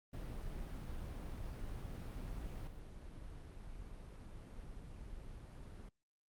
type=noise with level steps; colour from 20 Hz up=brown; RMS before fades=-44 / -50 dBFS; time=0.13-5.89 s; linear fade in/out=5 ms; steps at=2.67 s; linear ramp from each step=5 ms; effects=Opus 32 kbps